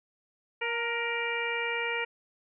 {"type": "harmonic tone with a mistuned harmonic", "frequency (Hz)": 470, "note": "A#4", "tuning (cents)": 14, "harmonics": [1, 2, 3, 4, 5, 6], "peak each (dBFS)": [-35, -37, -38, -35, -33, -39], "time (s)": [0.61, 2.05], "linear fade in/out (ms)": 10, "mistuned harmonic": 2, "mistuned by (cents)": -33, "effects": []}